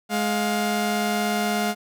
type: tone pair together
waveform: sawtooth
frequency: 210 / 706.4 Hz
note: G#3 / F5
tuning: +19 / +20 cents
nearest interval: octave + major sixth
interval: 2101 cents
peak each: -20 / -21 dBFS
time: 0.09-1.75 s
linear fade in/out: 50 ms
effects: none